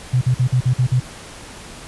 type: tone bursts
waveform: sine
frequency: 126.2 Hz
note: B2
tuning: 38 cents sharp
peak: -12 dBFS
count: 7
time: 0.13-1.001 s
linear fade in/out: 10 ms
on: 85 ms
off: 46 ms
effects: pink hiss -37 dBFS RMS until 1.87 s + resampled to 24000 Hz